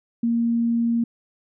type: tone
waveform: sine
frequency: 233.1 Hz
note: A#3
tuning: in tune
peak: -18 dBFS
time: 0.23-1.04 s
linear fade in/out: 5 ms
effects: none